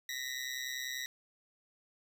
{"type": "ring-modulated tone", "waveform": "20% pulse", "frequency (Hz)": 1923, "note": "B6", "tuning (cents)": -47, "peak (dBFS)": -29, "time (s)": [0.09, 1.06], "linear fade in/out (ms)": 0, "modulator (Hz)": 65.1, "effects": []}